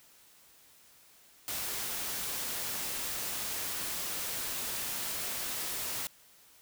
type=noise; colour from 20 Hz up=white; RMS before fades=-36 dBFS; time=1.48-6.07 s; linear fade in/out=0 ms; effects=white hiss -60 dBFS RMS until 6.61 s